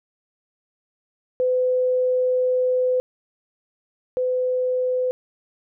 sine tone pair in turn, 506 / 506 Hz, B4 / B4, +42 / +42 cents, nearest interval unison, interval 0 cents, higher neither, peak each -17 / -19 dBFS, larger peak first, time 1.4-3 / 4.17-5.11 s, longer first, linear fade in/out 0 ms, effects none

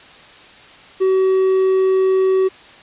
triangle tone, 378.9 Hz, F#4, 41 cents sharp, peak -10 dBFS, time 1-2.49 s, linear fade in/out 20 ms, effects white hiss -42 dBFS RMS until 2.82 s + resampled to 8000 Hz

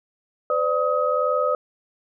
sine tone cluster, 508 / 590 / 1264 Hz, B4 / D5 / D#6, +49 / +8 / +27 cents, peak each -23 dBFS, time 0.5-1.55 s, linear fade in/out 2 ms, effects none

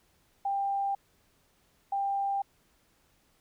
sine tone pair in turn, 793 / 793 Hz, G5 / G5, +20 / +20 cents, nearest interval unison, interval 0 cents, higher neither, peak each -27 dBFS, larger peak neither, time 0.45-0.95 / 1.92-2.42 s, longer neither, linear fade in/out 5 ms, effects pink hiss -68 dBFS RMS until 3.4 s

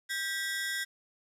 sawtooth ring-modulated tone, 1766 Hz, A6, 6 cents sharp, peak -25 dBFS, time 0.09-0.85 s, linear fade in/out 20 ms, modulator 178 Hz, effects resampled to 32000 Hz + 10-bit

